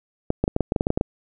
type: clicks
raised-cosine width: 2 ms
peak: -6 dBFS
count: 12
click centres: 0.304 / 0.44 / 0.479 / 0.564 / 0.607 / 0.721 / 0.762 / 0.809 / 0.869 / 0.904 / 0.975 / 1.011 s
effects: none